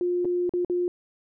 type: tone with dropouts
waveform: sine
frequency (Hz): 354.7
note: F4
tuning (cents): +27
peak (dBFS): -22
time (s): 0.01-0.88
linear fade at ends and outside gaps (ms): 1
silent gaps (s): 0.247-0.253 / 0.494-0.537 / 0.648-0.698
effects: none